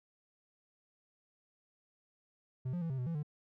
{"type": "tone with pitch steps", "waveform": "triangle", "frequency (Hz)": [128.3, 176.2, 165.7, 132.3, 124.8, 166.8, 148.8], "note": ["C3", "F3", "E3", "C3", "B2", "E3", "D3"], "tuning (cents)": [-34, 16, 9, 20, 19, 21, 23], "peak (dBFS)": -32, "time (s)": [2.65, 3.231], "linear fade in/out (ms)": 10, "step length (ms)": 83, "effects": []}